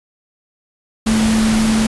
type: tone in noise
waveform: sine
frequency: 219.9 Hz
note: A3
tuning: 1 cent flat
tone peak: -12 dBFS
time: 1.06-1.87 s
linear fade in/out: 10 ms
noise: pink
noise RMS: -21 dBFS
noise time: 1.06-1.87 s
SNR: +6 dB
effects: resampled to 24000 Hz